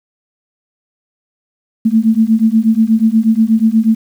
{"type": "beating tone pair", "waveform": "sine", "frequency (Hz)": [218.4, 226.7], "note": ["A3", "A#3"], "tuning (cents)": [-13, -48], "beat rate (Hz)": 8.3, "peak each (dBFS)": -11, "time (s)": [1.85, 3.95], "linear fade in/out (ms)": 10, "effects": ["7-bit"]}